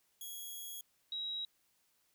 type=tone pair in turn; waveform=5% pulse / sine; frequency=3322 / 3847 Hz; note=G#7 / B7; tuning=0 / -46 cents; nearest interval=minor third; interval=254 cents; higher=second; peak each=-35 / -37 dBFS; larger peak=first; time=0.21-0.81 / 1.12-1.45 s; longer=first; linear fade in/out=2 ms; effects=white hiss -75 dBFS RMS until 2.14 s